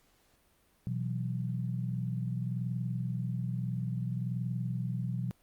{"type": "chord", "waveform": "sine", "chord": "B suspended fourth", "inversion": "none", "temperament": "just", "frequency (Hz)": [123.47, 164.63, 185.21], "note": ["B2", "E3", "F#3"], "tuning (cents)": [0, -2, 2], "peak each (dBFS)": [-33, -38, -38], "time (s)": [0.87, 5.31], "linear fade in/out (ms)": 0, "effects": ["pink hiss -68 dBFS RMS until 5.42 s", "Opus 48 kbps"]}